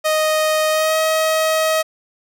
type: tone with pitch glide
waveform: sawtooth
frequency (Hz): 622.3 to 633.9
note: D#5 to D#5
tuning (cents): 0 to +32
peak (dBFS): -11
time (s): 0.04-1.83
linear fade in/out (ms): 20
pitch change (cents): +32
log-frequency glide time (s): 0.7-0.97
effects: none